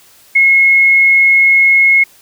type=tone; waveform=sine; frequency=2169 Hz; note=C#7; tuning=38 cents flat; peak=-5 dBFS; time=0.35-2.04 s; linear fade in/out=10 ms; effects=white hiss -45 dBFS RMS until 2.21 s